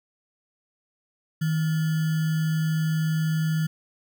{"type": "tone with sample-and-hold", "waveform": "sine", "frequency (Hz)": 158.7, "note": "D#3", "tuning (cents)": 35, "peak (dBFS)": -21, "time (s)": [1.41, 3.67], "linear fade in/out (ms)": 10, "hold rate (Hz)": 1575, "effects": []}